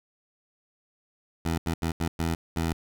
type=tone bursts at uneven times; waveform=15% pulse; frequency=82.41 Hz; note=E2; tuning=in tune; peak=-19 dBFS; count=6; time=1.45-1.58 / 1.66-1.74 / 1.82-1.92 / 2-2.08 / 2.19-2.35 / 2.56-2.73 s; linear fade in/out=5 ms; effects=none